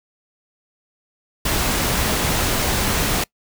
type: noise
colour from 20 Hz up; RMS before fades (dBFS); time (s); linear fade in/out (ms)
pink; -20; 1.45-3.24; 5
effects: noise-tail reverb RT60 0.1 s tail -24 dB re dry